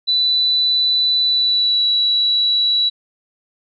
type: tone with pitch glide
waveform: sine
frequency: 3981 to 3922 Hz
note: B7 to B7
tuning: +13 to -13 cents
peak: -13 dBFS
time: 0.07-2.9 s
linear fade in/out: 20 ms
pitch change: -26 cents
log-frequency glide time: 1.23-1.86 s
effects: none